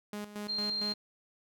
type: tone with tremolo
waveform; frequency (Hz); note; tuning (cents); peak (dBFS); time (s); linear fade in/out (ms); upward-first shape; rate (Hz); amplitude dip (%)
sawtooth; 207.7; G#3; 0; -33; 0.13-0.94; 2; square; 4.4; 70
type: tone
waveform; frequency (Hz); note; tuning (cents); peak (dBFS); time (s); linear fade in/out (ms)
sine; 4186; C8; 0; -31; 0.48-0.94; 20
effects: none